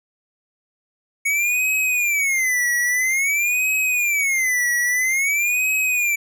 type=tone with vibrato; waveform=square; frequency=2217 Hz; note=C#7; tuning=in tune; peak=-18 dBFS; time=1.25-6.16 s; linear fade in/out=10 ms; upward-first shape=sine; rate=0.5 Hz; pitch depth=240 cents each way; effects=none